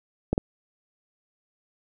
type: clicks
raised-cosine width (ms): 2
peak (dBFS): -9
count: 2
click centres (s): 0.33 / 0.379
effects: none